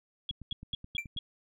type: tone bursts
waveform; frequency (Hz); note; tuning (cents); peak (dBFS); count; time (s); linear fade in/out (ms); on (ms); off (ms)
sine; 3322; G#7; 0; -32; 5; 0.29-1.19; 2; 20; 200
type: click train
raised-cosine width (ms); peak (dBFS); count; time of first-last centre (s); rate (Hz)
5; -32; 9; 0.31-1.165; 9.36
type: tone with exponential decay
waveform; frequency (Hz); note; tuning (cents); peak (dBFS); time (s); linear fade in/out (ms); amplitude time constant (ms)
triangle; 2353; D7; +3; -25; 0.98-1.07; 2; 19
effects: none